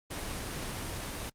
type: noise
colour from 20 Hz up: pink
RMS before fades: -37 dBFS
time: 0.1-1.3 s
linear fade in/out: 10 ms
effects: low-pass 12000 Hz 12 dB/octave + Opus 24 kbps